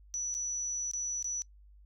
sine tone with dropouts, 5920 Hz, F#8, in tune, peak -32 dBFS, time 0.14-1.42 s, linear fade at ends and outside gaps 0 ms, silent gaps 0.342-0.349 / 0.913-0.935 / 1.226-1.244 s, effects noise-tail reverb RT60 0.1 s tail -22 dB re dry + added 50 Hz sine -54 dBFS peak until 1.85 s

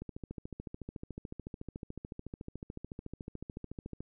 click train, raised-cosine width 3 ms, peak -28 dBFS, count 56, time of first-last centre 0.02-4.006 s, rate 13.8 Hz, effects none

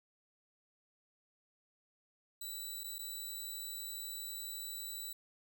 10% pulse tone with dropouts, 3951 Hz, B7, in tune, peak -34 dBFS, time 2.41-5.13 s, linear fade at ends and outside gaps 5 ms, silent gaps 2.836-2.841 / 2.984-2.99 s, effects none

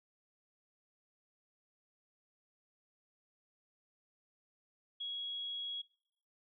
sine tone, 3322 Hz, G#7, in tune, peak -38 dBFS, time 5-5.82 s, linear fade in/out 10 ms, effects noise-tail reverb RT60 0.7 s tail -23 dB re dry

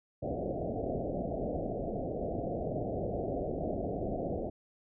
white low-pass noise, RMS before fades -35 dBFS, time 0.22-4.5 s, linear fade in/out 10 ms, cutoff 720 Hz, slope 96 dB/octave, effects none

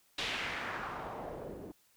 white noise with low-pass filter sweep, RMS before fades -40 dBFS, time 0.18-1.72 s, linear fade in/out 5 ms, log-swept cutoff 3600 to 340 Hz, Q 1.8, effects white hiss -69 dBFS RMS until 1.96 s

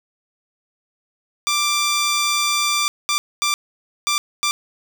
10% pulse tone bursts at uneven times, 1179 Hz, D6, 6 cents sharp, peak -9 dBFS, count 5, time 1.47-2.88 / 3.09-3.18 / 3.42-3.54 / 4.07-4.18 / 4.43-4.51 s, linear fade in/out 0 ms, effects none

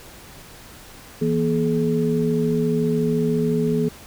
sine tone cluster, 163.6 / 237.7 / 425.4 Hz, E3 / A#3 / G#4, -13 / +34 / +42 cents, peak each -22 dBFS, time 1.21-3.89 s, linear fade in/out 10 ms, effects pink hiss -43 dBFS RMS until 4.06 s

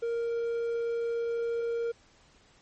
triangle tone, 466.2 Hz, A#4, in tune, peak -26 dBFS, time 0.02-1.92 s, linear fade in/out 10 ms, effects pink hiss -61 dBFS RMS until 2.61 s + MP3 32 kbps

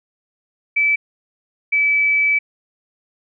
sine tone pair in turn, 2310 / 2301 Hz, D7 / D7, -29 / -36 cents, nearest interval unison, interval 7 cents, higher first, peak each -13 dBFS, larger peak neither, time 0.76-0.96 / 1.72-2.39 s, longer second, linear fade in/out 10 ms, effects none

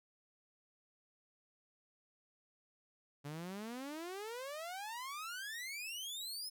sawtooth exponential sweep, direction up, 140 to 5274 Hz, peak -39 dBFS, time 3.24-6.5 s, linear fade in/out 20 ms, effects none

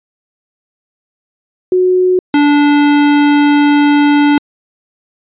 sine / square tone pair in turn, 366.7 / 291 Hz, F#4 / D4, -15 / -16 cents, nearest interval major third, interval 401 cents, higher first, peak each -7 dBFS, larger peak neither, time 1.72-2.19 / 2.34-4.38 s, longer second, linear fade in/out 2 ms, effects resampled to 8000 Hz

